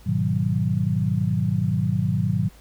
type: chord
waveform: sine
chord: G# minor seventh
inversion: none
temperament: equal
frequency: 103.83 / 123.47 / 155.56 / 185 Hz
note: G#2 / B2 / D#3 / F#3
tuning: 0 / 0 / 0 / 0 cents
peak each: -25 dBFS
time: 0.06-2.49 s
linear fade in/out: 10 ms
effects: added 52 Hz sine -47 dBFS peak until 2.6 s + pink hiss -53 dBFS RMS until 2.6 s